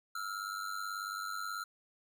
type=ring-modulated tone; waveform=square; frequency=1363 Hz; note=F6; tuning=43 cents flat; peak=-35 dBFS; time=0.15-1.64 s; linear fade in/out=5 ms; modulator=49.2 Hz; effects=none